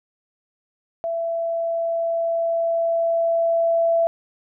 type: tone with level ramp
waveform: sine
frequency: 668 Hz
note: E5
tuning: 23 cents sharp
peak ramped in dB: -22 to -15 dBFS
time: 1.04-4.07 s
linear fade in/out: 0 ms
effects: none